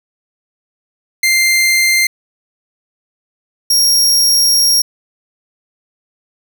sawtooth tone pair in turn, 2093 / 5588 Hz, C7 / F8, 0 / 0 cents, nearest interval octave + perfect fourth, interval 1700 cents, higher second, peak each -6 dBFS, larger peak neither, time 1.23-2.07 / 3.7-4.82 s, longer second, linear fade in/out 5 ms, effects none

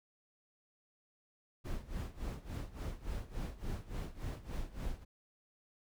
brown noise with tremolo, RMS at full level -38 dBFS, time 1.64-5.05 s, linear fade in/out 20 ms, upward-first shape sine, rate 3.5 Hz, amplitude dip 85%, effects none

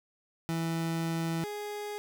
30% pulse tone pair in turn, 164.81 / 415.3 Hz, E3 / G#4, 0 / 0 cents, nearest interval octave + major third, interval 1600 cents, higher second, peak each -27 / -33 dBFS, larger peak first, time 0.49-1.44 / 1.44-1.98 s, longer first, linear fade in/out 0 ms, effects none

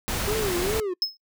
pink noise, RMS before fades -28 dBFS, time 0.08-0.8 s, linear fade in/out 0 ms
triangle tone with vibrato, 392 Hz, G4, in tune, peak -23 dBFS, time 0.27-0.94 s, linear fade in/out 10 ms, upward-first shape sine, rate 2.5 Hz, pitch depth 210 cents each way
triangle tone with exponential decay, 5180 Hz, E8, 31 cents flat, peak -16 dBFS, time 1.02-1.17 s, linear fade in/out 1 ms, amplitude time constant 32 ms
effects noise-tail reverb RT60 0.1 s tail -25 dB re dry

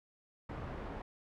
pink low-pass noise, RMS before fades -43 dBFS, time 0.49-1.02 s, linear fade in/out 5 ms, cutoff 1300 Hz, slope 12 dB/octave, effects none

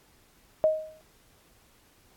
sine tone with exponential decay, 626 Hz, D#5, 10 cents sharp, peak -16 dBFS, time 0.64-1.01 s, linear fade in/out 0 ms, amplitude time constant 80 ms, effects pink hiss -61 dBFS RMS until 2.16 s + AAC 64 kbps

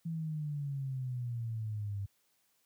sine exponential sweep, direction down, 166.6 to 98 Hz, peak -34 dBFS, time 0.05-2.06 s, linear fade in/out 10 ms, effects white hiss -74 dBFS RMS until 2.65 s + high-pass 60 Hz 12 dB/octave

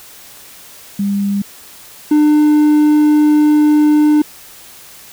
sine / triangle tone pair in turn, 200.4 / 300.3 Hz, G3 / D4, +38 / +39 cents, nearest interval perfect fifth, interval 701 cents, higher second, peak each -13 / -5 dBFS, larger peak second, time 0.99-1.42 / 2.11-4.22 s, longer second, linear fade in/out 5 ms, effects white hiss -38 dBFS RMS until 5.12 s

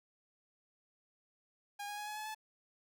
sawtooth tone with pitch steps, 815 / 824.9 / 835 / 845.2 / 855.5 / 866 Hz, G#5 / G#5 / G#5 / G#5 / A5 / A5, -33 / -12 / +9 / +30 / -49 / -28 cents, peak -37 dBFS, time 1.79-2.348 s, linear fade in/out 10 ms, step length 93 ms, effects none

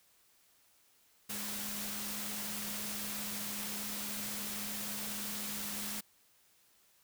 sine tone in noise, 207.3 Hz, G#3, 3 cents flat, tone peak -46 dBFS, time 1.29-6.01 s, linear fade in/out 10 ms, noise white, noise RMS -40 dBFS, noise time 1.29-6.01 s, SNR -9 dB, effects white hiss -68 dBFS RMS until 7.03 s

